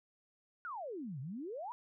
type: exponential two-way sweep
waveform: sine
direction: down then up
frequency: 1500 to 123.47 to 1001 Hz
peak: -40 dBFS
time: 0.65-1.72 s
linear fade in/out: 0 ms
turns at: 1.2 s
effects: none